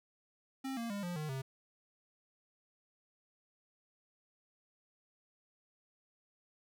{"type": "tone with pitch steps", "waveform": "square", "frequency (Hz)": [266.7, 232.2, 202.1, 175.96, 153.18, 133.35], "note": ["C4", "A#3", "G#3", "F3", "D#3", "C3"], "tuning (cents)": [33, -7, -47, 13, -27, 33], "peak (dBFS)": -38, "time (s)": [0.64, 1.42], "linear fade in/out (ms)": 10, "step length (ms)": 130, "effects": []}